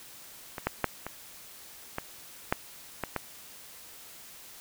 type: clicks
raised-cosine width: 0.5 ms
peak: -20 / -11 / -9 / -20 / -16 / -9 / -15 / -14 dBFS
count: 8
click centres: 0.582 / 0.67 / 0.843 / 1.066 / 1.984 / 2.525 / 3.037 / 3.163 s
effects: white hiss -49 dBFS RMS until 4.6 s